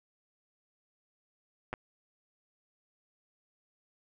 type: clicks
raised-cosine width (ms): 0.5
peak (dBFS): -21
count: 2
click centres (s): 1.73 / 1.738
effects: none